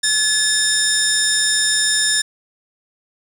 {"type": "tone cluster", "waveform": "sine", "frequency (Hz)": [1715, 3677, 5310, 7150, 9570], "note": ["A6", "A#7", "E8", "A8", "D9"], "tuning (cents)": [-45, -24, 12, 27, 32], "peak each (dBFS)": -20, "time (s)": [0.03, 2.22], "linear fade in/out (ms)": 10, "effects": ["tanh soft clip ceiling -8 dBFS", "7-bit"]}